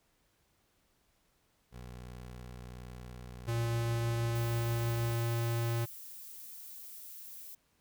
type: tone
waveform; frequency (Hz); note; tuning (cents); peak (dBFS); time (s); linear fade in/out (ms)
20% pulse; 61.4; B1; -9; -40; 1.71-5.17; 50
type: tone with vibrato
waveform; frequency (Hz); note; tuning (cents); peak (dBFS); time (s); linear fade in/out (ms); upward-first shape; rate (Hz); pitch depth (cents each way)
square; 116.54; A#2; 0; -31; 3.47-5.86; 20; triangle; 20; 10
type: noise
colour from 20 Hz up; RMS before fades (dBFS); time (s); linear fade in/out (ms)
violet; -48; 4.35-7.55; 5
effects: pink hiss -73 dBFS RMS until 7.8 s